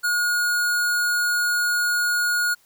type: tone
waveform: square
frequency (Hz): 1440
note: F#6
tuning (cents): -47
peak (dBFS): -20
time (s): 0.03-2.55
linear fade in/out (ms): 20
effects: white hiss -59 dBFS RMS until 2.65 s